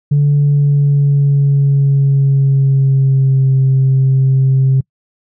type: tone with pitch glide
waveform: sine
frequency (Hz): 144.5 to 133.27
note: D3 to C3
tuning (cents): -28 to +32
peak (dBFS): -6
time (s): 0.11-4.81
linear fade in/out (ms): 10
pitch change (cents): -140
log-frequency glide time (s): 0.35-3.54
effects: noise-tail reverb RT60 0.1 s tail -26 dB re dry + tanh soft clip ceiling -5 dBFS